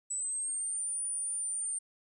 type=linear two-way sweep; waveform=sine; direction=up then down; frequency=7890 to 9470 to 8880 Hz; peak=-32 dBFS; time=0.1-1.79 s; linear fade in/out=10 ms; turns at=1.04 s; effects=none